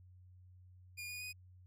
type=tone with pitch steps; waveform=sawtooth; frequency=2426 / 2456 / 2486 Hz; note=D#7 / D#7 / D#7; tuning=-44 / -23 / -2 cents; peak=-40 dBFS; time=0.97-1.33 s; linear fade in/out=20 ms; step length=120 ms; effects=added 91 Hz sine -57 dBFS peak until 1.66 s